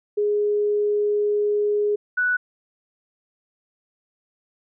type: tone pair in turn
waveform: sine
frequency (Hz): 415.3 / 1480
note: G#4 / F#6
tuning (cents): 0 / 0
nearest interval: octave + minor seventh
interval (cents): 2200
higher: second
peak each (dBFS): -18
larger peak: neither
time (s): 0.17-1.96 / 2.17-2.37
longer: first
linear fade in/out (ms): 10
effects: none